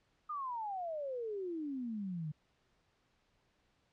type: exponential sweep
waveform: sine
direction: down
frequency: 1244.5 to 146.83 Hz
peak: -37 dBFS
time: 0.29-2.32 s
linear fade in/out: 10 ms
effects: pink hiss -75 dBFS RMS until 3.92 s + low-pass 5000 Hz 12 dB/octave